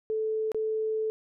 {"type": "tone with dropouts", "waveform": "sine", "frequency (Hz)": 437.2, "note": "A4", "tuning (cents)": -11, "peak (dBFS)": -26, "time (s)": [0.1, 1.1], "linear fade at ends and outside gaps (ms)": 0, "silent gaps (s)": [0.518, 0.546], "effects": []}